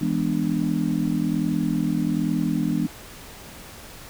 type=chord; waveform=sine; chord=E dominant seventh; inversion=none; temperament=just; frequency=164.81 / 206 / 247.2 / 296.7 Hz; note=E3 / G#3 / B3 / D4; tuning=0 / -14 / +2 / +18 cents; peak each=-26 dBFS; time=0.01-2.87 s; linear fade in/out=5 ms; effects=pink hiss -42 dBFS RMS until 4.09 s

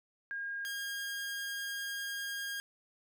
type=tone pair in turn; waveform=sine / sawtooth; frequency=1621 / 1621 Hz; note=G#6 / G#6; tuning=-42 / -42 cents; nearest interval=unison; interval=0 cents; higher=neither; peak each=-36 / -33 dBFS; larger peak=second; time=0.31-0.65 / 0.65-2.6 s; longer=second; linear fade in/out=0 ms; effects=none

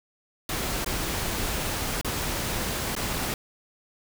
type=noise with dropouts; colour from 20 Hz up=pink; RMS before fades=-29 dBFS; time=0.49-3.34 s; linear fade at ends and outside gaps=2 ms; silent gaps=0.846-0.861 / 2.013-2.046 / 2.952-2.964 s; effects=none

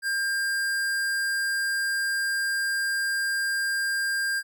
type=tone; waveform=square; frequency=1600 Hz; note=G6; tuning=35 cents sharp; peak=-25 dBFS; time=0.02-4.43 s; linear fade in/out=50 ms; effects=none

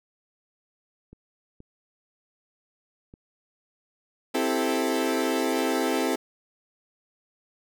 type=clicks; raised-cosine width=3 ms; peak=-33 dBFS; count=3; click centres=1.13 / 1.604 / 3.139 s
type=chord; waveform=30% pulse; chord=A minor seventh; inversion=first; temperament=equal; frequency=261.6 / 329.6 / 392 / 440 Hz; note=C4 / E4 / G4 / A4; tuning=0 / 0 / 0 / 0 cents; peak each=-25 / -26 / -28 / -27 dBFS; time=4.34-6.16 s; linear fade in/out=10 ms
effects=none

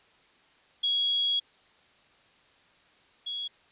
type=tone pair in turn; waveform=sine; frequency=3322 / 3338 Hz; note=G#7 / G#7; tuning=0 / +8 cents; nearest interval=unison; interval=8 cents; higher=second; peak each=-23 / -31 dBFS; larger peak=first; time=0.83-1.4 / 3.26-3.48 s; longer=first; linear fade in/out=10 ms; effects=white hiss -61 dBFS RMS until 3.71 s + resampled to 8000 Hz

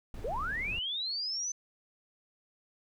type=noise; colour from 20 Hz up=brown; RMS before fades=-41 dBFS; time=0.14-0.79 s; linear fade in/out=2 ms
type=linear sweep; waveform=sine; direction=up; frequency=400 to 6170 Hz; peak=-32 dBFS; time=0.24-1.52 s; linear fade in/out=5 ms
effects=none

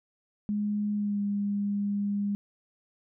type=tone with pitch glide; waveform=sine; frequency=207.7 to 202.8 Hz; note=G#3 to G#3; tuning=0 to -41 cents; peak=-26 dBFS; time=0.49-2.35 s; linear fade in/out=0 ms; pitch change=-41 cents; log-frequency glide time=0.94-1.21 s; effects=none

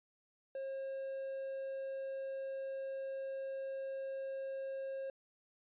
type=tone; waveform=triangle; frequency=538 Hz; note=C5; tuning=48 cents sharp; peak=-37 dBFS; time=0.55-5.1 s; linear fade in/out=2 ms; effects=resampled to 8000 Hz

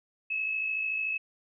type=tone with amplitude modulation; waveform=sine; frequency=2588 Hz; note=E7; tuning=32 cents flat; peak=-26 dBFS; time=0.3-1.18 s; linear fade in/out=10 ms; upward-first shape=sine; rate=53.6 Hz; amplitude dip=45%; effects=none

